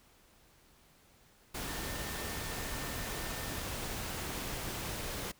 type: tone in noise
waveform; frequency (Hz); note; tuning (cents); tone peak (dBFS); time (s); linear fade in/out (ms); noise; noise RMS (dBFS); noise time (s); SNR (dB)
sine; 1800; A6; +39; -49; 1.68-3.61; 10; pink; -39; 1.54-5.32; -13
effects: pink hiss -64 dBFS RMS until 5.39 s